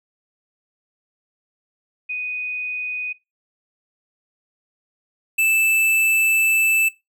sine / square tone pair in turn, 2489 / 2638 Hz, D#7 / E7, 0 / +1 cents, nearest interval minor second, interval 101 cents, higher second, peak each -24 / -16 dBFS, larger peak second, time 2.09-3.13 / 5.38-6.89 s, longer second, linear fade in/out 10 ms, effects noise-tail reverb RT60 0.2 s tail -18 dB re dry

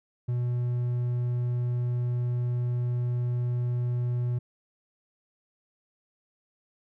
triangle tone, 122.1 Hz, B2, 19 cents flat, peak -23 dBFS, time 0.28-4.39 s, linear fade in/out 10 ms, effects none

